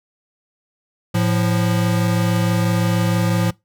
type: tone pair together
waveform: square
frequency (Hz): 110 / 174.61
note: A2 / F3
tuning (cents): 0 / 0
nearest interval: minor sixth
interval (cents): 800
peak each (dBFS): -19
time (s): 1.14-3.51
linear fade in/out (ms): 10
effects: noise-tail reverb RT60 0.2 s tail -23 dB re dry